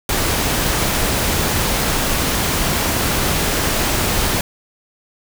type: noise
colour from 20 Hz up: pink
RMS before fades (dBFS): -18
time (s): 0.09-4.41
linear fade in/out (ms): 2
effects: none